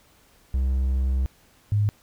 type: tone pair in turn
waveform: triangle / sine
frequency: 65.41 / 103.83 Hz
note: C2 / G#2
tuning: 0 / 0 cents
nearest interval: minor sixth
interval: 800 cents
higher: second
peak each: -18 dBFS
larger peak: neither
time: 0.54-1.26 / 1.72-1.89 s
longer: first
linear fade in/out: 0 ms
effects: pink hiss -58 dBFS RMS until 2.02 s